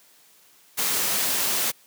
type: noise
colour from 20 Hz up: white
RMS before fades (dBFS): -24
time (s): 0.77-1.72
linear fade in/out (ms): 20
effects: white hiss -56 dBFS RMS until 1.86 s + high-pass 150 Hz 12 dB/octave